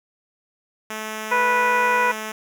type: tone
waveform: 5% pulse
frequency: 217.1 Hz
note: A3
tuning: 23 cents flat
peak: -17 dBFS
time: 0.9-2.32 s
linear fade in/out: 5 ms
type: harmonic tone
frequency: 491.3 Hz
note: B4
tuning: 9 cents flat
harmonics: 1 / 2 / 3 / 4 / 5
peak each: -25 / -19 / -23 / -26 / -27 dBFS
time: 1.31-2.12 s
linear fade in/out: 10 ms
effects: none